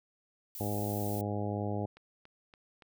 violet noise, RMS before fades -43 dBFS, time 0.55-1.21 s, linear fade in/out 0 ms
harmonic tone, 103.1 Hz, G#2, 12 cents flat, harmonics 1 / 2 / 3 / 4 / 5 / 6 / 7 / 8, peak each -35 / -38 / -40 / -41 / -42 / -43 / -43 / -44 dBFS, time 0.6-1.86 s, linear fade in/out 5 ms
click train, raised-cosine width 0.3 ms, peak -38 dBFS, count 4, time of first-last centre 1.97-2.822 s, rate 3.52 Hz
effects none

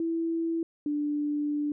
sine tone pair in turn, 330.4 / 294.4 Hz, E4 / D4, +4 / +4 cents, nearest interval major second, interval 200 cents, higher first, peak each -26 dBFS, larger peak neither, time 0-0.63 / 0.86-1.72 s, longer second, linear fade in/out 2 ms, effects none

